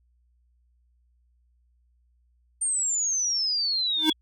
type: exponential sweep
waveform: sine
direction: down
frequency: 8870 to 3322 Hz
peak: -23 dBFS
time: 2.61-4.13 s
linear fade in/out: 10 ms
type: tone with exponential growth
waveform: square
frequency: 313.1 Hz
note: D#4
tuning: 11 cents sharp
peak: -17 dBFS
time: 3.96-4.1 s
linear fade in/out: 5 ms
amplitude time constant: 29 ms
effects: added 60 Hz sine -62 dBFS peak until 4.21 s